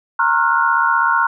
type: tone cluster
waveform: sine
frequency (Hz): 929 / 1077 / 1379 / 1455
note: A#5 / C6 / F6 / F#6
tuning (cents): -6 / +50 / -22 / -29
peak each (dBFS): -18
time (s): 0.19-1.27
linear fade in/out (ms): 5
effects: none